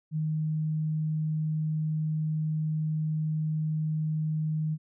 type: tone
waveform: sine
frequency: 155.56 Hz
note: D#3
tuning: in tune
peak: -26 dBFS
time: 0.11-4.78 s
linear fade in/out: 50 ms
effects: none